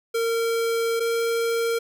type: tone pair in turn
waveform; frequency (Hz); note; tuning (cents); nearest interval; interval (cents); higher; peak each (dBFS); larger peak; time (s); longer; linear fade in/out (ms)
square; 459.3 / 461.8; A#4 / A#4; -26 / -16; unison; 10; second; -22; neither; 0.14-1 / 1-1.79; first; 10
effects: none